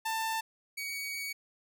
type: tone pair in turn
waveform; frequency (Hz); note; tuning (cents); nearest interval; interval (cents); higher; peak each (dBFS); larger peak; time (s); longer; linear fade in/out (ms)
sawtooth; 891 / 2252; A5 / C#7; +22 / +27; octave + major third; 1605; second; -27 / -32; first; 0.05-0.41 / 0.77-1.33; second; 10
effects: none